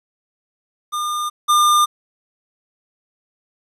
square tone pair in turn, 1209 / 1204.3 Hz, D6 / D6, +50 / +43 cents, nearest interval unison, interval 7 cents, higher first, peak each -21 / -12 dBFS, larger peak second, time 0.92-1.3 / 1.48-1.86 s, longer neither, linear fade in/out 20 ms, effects resampled to 32000 Hz + 9-bit

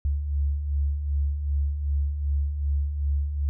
sine beating tone pair, 69.3 / 71.9 Hz, C#2 / D2, 0 / -36 cents, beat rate 2.6 Hz, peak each -32 / -23 dBFS, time 0.05-3.49 s, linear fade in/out 0 ms, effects none

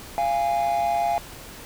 triangle tone pair together, 692 / 822.9 Hz, F5 / G#5, -16 / -16 cents, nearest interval minor third, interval 300 cents, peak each -20 / -21 dBFS, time 0.18-1.18 s, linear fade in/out 0 ms, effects tanh soft clip ceiling -13 dBFS + pink hiss -41 dBFS RMS until 1.65 s

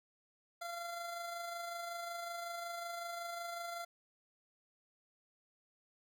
25% pulse tone with amplitude modulation, 687 Hz, F5, 29 cents flat, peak -36 dBFS, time 0.61-3.85 s, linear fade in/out 10 ms, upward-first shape sine, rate 25.4 Hz, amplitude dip 35%, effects none

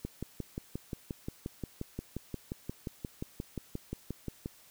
click train, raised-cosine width 3 ms, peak -23 dBFS, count 26, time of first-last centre 0.05-4.459 s, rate 5.67 Hz, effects white hiss -59 dBFS RMS until 4.7 s

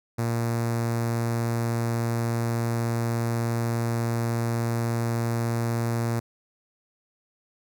sawtooth tone with notch filter, 116.54 Hz, A#2, in tune, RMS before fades -26 dBFS, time 0.18-6.2 s, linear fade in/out 10 ms, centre 3100 Hz, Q 1.1, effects none

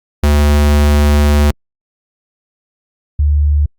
square / sine tone pair in turn, 73.42 / 73.42 Hz, D2 / D2, 0 / 0 cents, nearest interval unison, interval 0 cents, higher neither, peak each -8 dBFS, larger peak neither, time 0.23-1.51 / 3.19-3.66 s, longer first, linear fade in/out 5 ms, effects Opus 48 kbps

